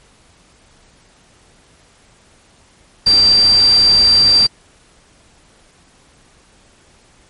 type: tone in noise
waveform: sine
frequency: 4700 Hz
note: D8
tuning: 1 cent sharp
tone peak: -7 dBFS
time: 3.06-4.47 s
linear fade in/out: 10 ms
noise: pink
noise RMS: -25 dBFS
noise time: 3.06-4.47 s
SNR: +15 dB
effects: pink hiss -50 dBFS RMS until 7.29 s + MP3 48 kbps